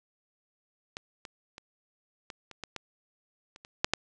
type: clicks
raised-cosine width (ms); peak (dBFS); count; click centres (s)
0.2; -20 / -24 / -26 / -23 / -28 / -20 / -19 / -30 / -29 / -6 / -7; 11; 0.969 / 1.252 / 1.581 / 2.302 / 2.513 / 2.637 / 2.763 / 3.561 / 3.649 / 3.845 / 3.936
effects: resampled to 22050 Hz + 8-bit